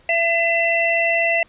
harmonic tone, 672 Hz, E5, 33 cents sharp, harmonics 1 / 3 / 4, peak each -20 / -20 / -20 dBFS, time 0.09-1.43 s, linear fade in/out 2 ms, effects pink hiss -54 dBFS RMS until 1.48 s + resampled to 8000 Hz

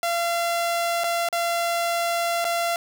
sawtooth tone with dropouts, 684 Hz, F5, 36 cents flat, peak -18 dBFS, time 0.03-2.76 s, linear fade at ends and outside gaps 1 ms, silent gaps 1.037-1.041 / 1.288-1.327 / 2.444-2.45 s, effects none

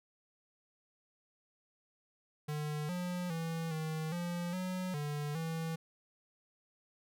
square tone with pitch steps, 150.2 / 178.7 / 164.3 / 157.7 / 174.1 / 184.2 / 147.2 / 163 Hz, D3 / F3 / E3 / D#3 / F3 / F#3 / D3 / E3, +39 / +40 / -5 / +24 / -5 / -7 / +4 / -19 cents, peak -36 dBFS, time 2.48-5.76 s, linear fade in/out 10 ms, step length 410 ms, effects none

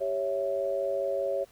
sine chord, C# diminished, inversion second, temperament equal, 392 / 554.4 / 659.3 Hz, G4 / C#5 / E5, 0 / 0 / 0 cents, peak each -34 / -28 / -34 dBFS, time 0-1.45 s, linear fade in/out 20 ms, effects pink hiss -59 dBFS RMS until 1.51 s

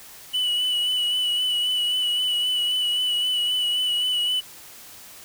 triangle tone with vibrato, 2960 Hz, F#7, in tune, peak -19 dBFS, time 0.33-4.41 s, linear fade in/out 20 ms, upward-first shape sine, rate 3.8 Hz, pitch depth 29 cents each way, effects white hiss -44 dBFS RMS until 5.24 s

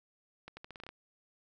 accelerating click train, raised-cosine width 0.3 ms, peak -30 dBFS, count 9, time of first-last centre 0.48-0.89 s, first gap 90 ms, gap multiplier 0.83, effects none

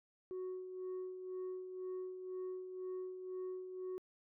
sine tone with tremolo, 370 Hz, F#4, in tune, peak -37 dBFS, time 0.31-3.98 s, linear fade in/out 0 ms, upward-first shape sine, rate 2 Hz, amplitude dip 60%, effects tanh soft clip ceiling -39 dBFS

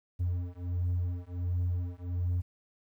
triangle beating tone pair, 88 / 89.4 Hz, F2 / F2, +14 / +41 cents, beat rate 1.4 Hz, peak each -30 dBFS, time 0.19-2.42 s, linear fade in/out 20 ms, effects tanh soft clip ceiling -20 dBFS + 11-bit

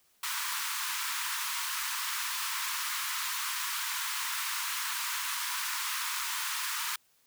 pink high-pass noise, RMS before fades -34 dBFS, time 0.23-6.96 s, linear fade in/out 5 ms, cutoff 930 Hz, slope 96 dB/octave, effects white hiss -68 dBFS RMS until 7.26 s

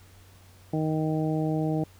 harmonic tone, 156.4 Hz, D#3, 9 cents sharp, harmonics 1 / 2 / 3 / 4 / 5, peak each -27 / -28 / -34 / -35 / -37 dBFS, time 0.73-1.84 s, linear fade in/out 5 ms, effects added 93 Hz sine -52 dBFS peak until 1.99 s + pink hiss -57 dBFS RMS until 1.99 s

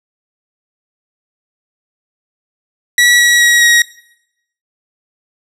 sawtooth tone with pitch steps, 1935 / 1921.6 / 1908.4 / 1895.2 Hz, B6 / B6 / A#6 / A#6, -36 / -48 / +40 / +28 cents, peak -3 dBFS, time 2.98-3.82 s, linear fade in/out 2 ms, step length 210 ms, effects noise-tail reverb RT60 0.8 s tail -20 dB re dry + low-pass 11000 Hz 12 dB/octave

